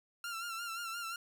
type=tone with vibrato; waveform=sawtooth; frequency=1371 Hz; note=F6; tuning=32 cents flat; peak=-35 dBFS; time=0.24-1.16 s; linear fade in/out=2 ms; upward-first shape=sine; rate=5.7 Hz; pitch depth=54 cents each way; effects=none